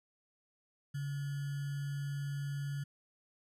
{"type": "tone with sample-and-hold", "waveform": "sine", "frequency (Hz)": 141.1, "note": "C#3", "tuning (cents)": 31, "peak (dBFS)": -35, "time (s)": [0.94, 2.84], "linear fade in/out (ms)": 10, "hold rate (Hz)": 1575, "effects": ["resampled to 32000 Hz"]}